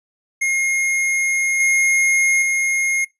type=tone with level steps; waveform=square; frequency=2143 Hz; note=C7; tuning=41 cents sharp; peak=-17 / -14 / -17 dBFS; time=0.41-3.05 s; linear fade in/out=10 ms; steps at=1.6 / 2.42 s; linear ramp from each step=2 ms; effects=noise-tail reverb RT60 0.2 s tail -22 dB re dry + resampled to 24000 Hz